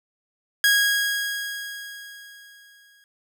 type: tone with exponential decay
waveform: sawtooth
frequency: 1645 Hz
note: G#6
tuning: 17 cents flat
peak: -11 dBFS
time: 0.64-3.04 s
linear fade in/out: 1 ms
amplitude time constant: 520 ms
effects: none